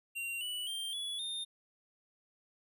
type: tone with pitch steps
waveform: square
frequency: 2760 / 2958 / 3170 / 3398 / 3642 Hz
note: F7 / F#7 / G7 / G#7 / A#7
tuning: -21 / -1 / +19 / +39 / -41 cents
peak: -37 dBFS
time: 0.15-1.45 s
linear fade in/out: 20 ms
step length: 260 ms
effects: none